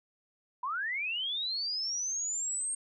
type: linear sweep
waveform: sine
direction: up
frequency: 956 to 8600 Hz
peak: -31 dBFS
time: 0.63-2.75 s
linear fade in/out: 5 ms
effects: none